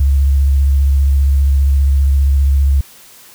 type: tone with vibrato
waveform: sine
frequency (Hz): 69.1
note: C#2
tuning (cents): -5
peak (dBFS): -8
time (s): 0-2.81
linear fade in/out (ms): 5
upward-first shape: sine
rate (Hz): 15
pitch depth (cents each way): 35
effects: white hiss -41 dBFS RMS until 3.34 s